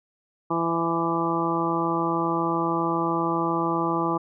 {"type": "harmonic tone with a mistuned harmonic", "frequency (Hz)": 167.3, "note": "E3", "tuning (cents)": 26, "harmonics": [1, 2, 3, 4, 5, 6, 7], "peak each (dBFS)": [-31, -26, -33, -34, -30, -30, -28], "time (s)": [0.5, 4.18], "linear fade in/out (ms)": 10, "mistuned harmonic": 4, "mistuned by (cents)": -19, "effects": []}